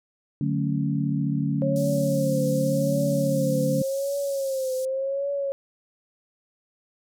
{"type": "chord", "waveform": "sine", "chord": "D major seventh", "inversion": "none", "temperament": "equal", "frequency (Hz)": [146.83, 185, 220, 277.2], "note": ["D3", "F#3", "A3", "C#4"], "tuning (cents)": [0, 0, 0, 0], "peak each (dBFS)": [-25, -30, -29, -28], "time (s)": [0.41, 3.82], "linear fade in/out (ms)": 2}
{"type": "tone with vibrato", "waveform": "sine", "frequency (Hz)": 540, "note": "C#5", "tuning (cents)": -45, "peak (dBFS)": -24, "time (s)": [1.62, 5.52], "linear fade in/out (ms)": 0, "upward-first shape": "triangle", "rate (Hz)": 0.88, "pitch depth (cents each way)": 85}
{"type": "band-pass noise", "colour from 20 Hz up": "pink", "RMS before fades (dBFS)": -42, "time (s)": [1.76, 4.85], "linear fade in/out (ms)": 0, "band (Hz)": [5200, 14000], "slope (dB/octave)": 24}
{"effects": []}